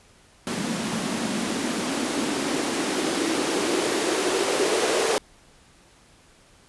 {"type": "noise with band-pass filter sweep", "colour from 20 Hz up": "blue", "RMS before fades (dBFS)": -25, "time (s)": [0.47, 5.18], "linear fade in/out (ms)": 0, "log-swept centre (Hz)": [200, 430], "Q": 3.8, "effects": ["pink hiss -55 dBFS RMS until 6.68 s", "resampled to 24000 Hz"]}